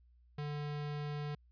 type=tone; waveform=square; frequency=147.3 Hz; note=D3; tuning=6 cents sharp; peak=-38 dBFS; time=0.38-1.35 s; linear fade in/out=5 ms; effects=added 60 Hz sine -62 dBFS peak until 1.51 s + resampled to 11025 Hz